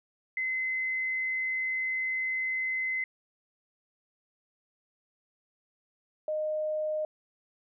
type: tone pair in turn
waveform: sine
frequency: 2050 / 616 Hz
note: C7 / D#5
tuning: -36 / -17 cents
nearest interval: octave + major sixth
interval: 2081 cents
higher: first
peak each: -28 dBFS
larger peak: neither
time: 0.37-3.04 / 6.28-7.05 s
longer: first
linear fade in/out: 2 ms
effects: none